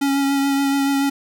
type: tone with vibrato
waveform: square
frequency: 277.2 Hz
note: C#4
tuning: in tune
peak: -17 dBFS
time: 0.01-1.1 s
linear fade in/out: 10 ms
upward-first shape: triangle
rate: 7 Hz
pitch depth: 20 cents each way
effects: none